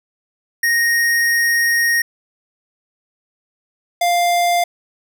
square tone pair in turn, 1864.7 / 698.5 Hz, A#6 / F5, 0 / 0 cents, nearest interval octave + perfect fourth, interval 1700 cents, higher first, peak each -14 dBFS, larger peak neither, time 0.63-2.02 / 4.01-4.64 s, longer first, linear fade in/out 5 ms, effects none

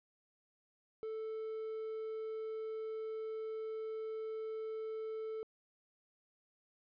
triangle tone with quantisation, 440 Hz, A4, in tune, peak -37 dBFS, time 1.03-5.43 s, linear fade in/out 0 ms, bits 11, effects resampled to 11025 Hz

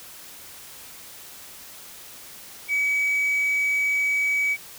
sine tone, 2275 Hz, C#7, 44 cents sharp, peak -18 dBFS, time 2.68-4.57 s, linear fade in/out 50 ms, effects tanh soft clip ceiling -18 dBFS + white hiss -43 dBFS RMS until 4.78 s

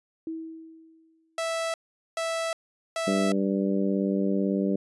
sine tone with exponential decay, 323.5 Hz, E4, 32 cents flat, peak -29 dBFS, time 0.27-1.38 s, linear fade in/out 2 ms, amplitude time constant 240 ms
sawtooth tone bursts, 658 Hz, E5, 3 cents flat, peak -23 dBFS, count 3, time 1.38-3.32 s, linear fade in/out 2 ms, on 360 ms, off 430 ms
harmonic tone, 98 Hz, G2, in tune, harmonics 2 / 3 / 4 / 5 / 6, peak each -25 / -29 / -31 / -33 / -35 dBFS, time 3.07-4.76 s, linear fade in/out 5 ms
effects resampled to 24000 Hz

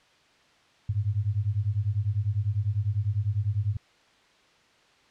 sine beating tone pair, 98 / 108 Hz, G2 / A2, 0 / -32 cents, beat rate 10 Hz, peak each -27 dBFS, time 0.89-3.77 s, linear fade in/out 5 ms, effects white hiss -60 dBFS RMS until 5.1 s + low-pass 4000 Hz 12 dB/octave

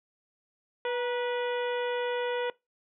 harmonic tone with a mistuned harmonic, 489.8 Hz, B4, 14 cents flat, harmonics 1 / 2 / 3 / 4 / 5 / 6 / 7, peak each -29 / -35 / -39 / -41 / -43 / -45 / -46 dBFS, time 0.85-2.5 s, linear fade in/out 2 ms, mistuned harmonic 2, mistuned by -49 cents, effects noise-tail reverb RT60 0.2 s tail -21 dB re dry

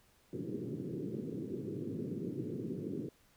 white band-pass noise, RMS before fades -40 dBFS, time 0.33-3.09 s, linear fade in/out 2 ms, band 110 to 410 Hz, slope 48 dB/octave, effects pink hiss -68 dBFS RMS until 3.36 s

